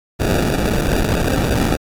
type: noise with sample-and-hold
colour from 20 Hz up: pink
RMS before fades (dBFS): -17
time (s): 0.19-1.77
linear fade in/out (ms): 20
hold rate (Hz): 1050
effects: AAC 48 kbps